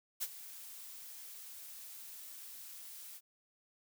blue noise with ADSR envelope, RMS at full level -35 dBFS, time 0.2-3.21 s, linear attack 25 ms, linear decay 44 ms, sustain -15 dB, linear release 49 ms, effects none

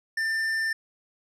sine tone with tanh clipping, 1789 Hz, A6, 28 cents sharp, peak -26 dBFS, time 0.17-0.73 s, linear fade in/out 5 ms, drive 10 dB, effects none

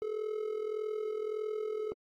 triangle tone with amplitude modulation, 430 Hz, A4, 40 cents flat, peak -28 dBFS, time 0.02-1.92 s, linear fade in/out 0 ms, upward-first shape sine, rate 41.7 Hz, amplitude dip 70%, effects AAC 48 kbps

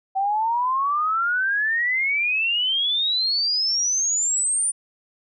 sine exponential sweep, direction up, 761 to 9397 Hz, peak -19 dBFS, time 0.15-4.72 s, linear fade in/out 20 ms, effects none

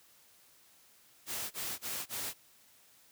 white noise bursts, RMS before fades -38 dBFS, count 4, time 1.26-2.338 s, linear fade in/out 50 ms, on 250 ms, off 26 ms, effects white hiss -63 dBFS RMS until 3.11 s + high-pass 60 Hz 12 dB/octave

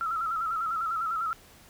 sine tone with vibrato, 1318.5 Hz, E6, in tune, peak -27 dBFS, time 0.01-1.33 s, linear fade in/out 0 ms, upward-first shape square, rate 10 Hz, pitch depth 58 cents each way, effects pink hiss -54 dBFS RMS until 1.69 s

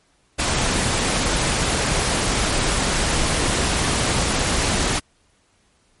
pink noise, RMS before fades -20 dBFS, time 0.38-5 s, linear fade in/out 20 ms, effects pink hiss -61 dBFS RMS until 6 s + MP3 48 kbps

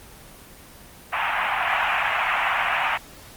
pink band-pass noise, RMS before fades -23 dBFS, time 1.12-2.98 s, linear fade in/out 20 ms, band 710 to 2800 Hz, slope 48 dB/octave, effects pink hiss -45 dBFS RMS until 3.36 s + Opus 24 kbps

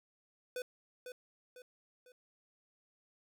square tone with echo, 499.6 Hz, B4, 20 cents sharp, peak -38 dBFS, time 0.56-0.62 s, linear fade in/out 2 ms, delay 500 ms, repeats 3, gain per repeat -7 dB, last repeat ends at 2.12 s, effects none

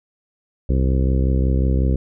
harmonic tone, 65.5 Hz, C2, 2 cents sharp, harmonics 1 / 2 / 3 / 4 / 5 / 6 / 7 / 8, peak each -16 / -22 / -26 / -28 / -30 / -32 / -33 / -34 dBFS, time 0.69-1.96 s, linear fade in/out 5 ms, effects none

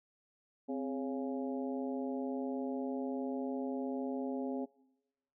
harmonic tone with a mistuned harmonic, 138.59 Hz, C#3, in tune, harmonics 2 / 3 / 4 / 5 / 6, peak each -36 / -42 / -43 / -47 / -49 dBFS, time 0.68-4.66 s, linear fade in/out 20 ms, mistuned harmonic 2, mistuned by -97 cents, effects noise-tail reverb RT60 1.0 s tail -24 dB re dry

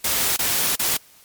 white noise with dropouts, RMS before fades -21 dBFS, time 0.04-0.97 s, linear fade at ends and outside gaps 5 ms, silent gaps 0.365-0.39 / 0.757-0.793 s, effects white hiss -51 dBFS RMS until 1.24 s + MP3 96 kbps

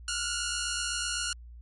10% pulse tone pair together, 1383.1 / 1451 Hz, F6 / F#6, -17 / -34 cents, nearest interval minor second, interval 83 cents, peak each -26 / -23 dBFS, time 0.08-1.33 s, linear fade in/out 2 ms, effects added 59 Hz sine -44 dBFS peak until 1.61 s + MP3 48 kbps

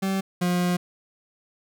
40% pulse tone pair in turn, 192.8 / 177.86 Hz, G3 / F3, -28 / +32 cents, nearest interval minor second, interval 140 cents, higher first, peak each -22 / -20 dBFS, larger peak second, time 0.02-0.21 / 0.41-0.77 s, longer second, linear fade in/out 10 ms, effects none

